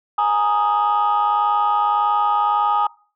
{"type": "chord", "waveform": "sine", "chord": "Ab suspended second", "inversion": "none", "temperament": "equal", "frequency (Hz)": [830.6, 932.3, 1244.5], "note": ["Ab5", "Bb5", "Eb6"], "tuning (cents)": [0, 0, 0], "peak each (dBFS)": [-17, -21, -18], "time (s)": [0.18, 2.87], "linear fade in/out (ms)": 5, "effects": ["noise-tail reverb RT60 0.4 s tail -23 dB re dry", "tanh soft clip ceiling -10 dBFS"]}